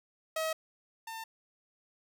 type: tone pair in turn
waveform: sawtooth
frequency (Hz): 638 / 899.4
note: D#5 / A5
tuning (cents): +43 / +38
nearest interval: tritone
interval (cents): 595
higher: second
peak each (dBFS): -27 / -36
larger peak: first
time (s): 0.36-0.53 / 1.07-1.24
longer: neither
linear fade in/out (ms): 5
effects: none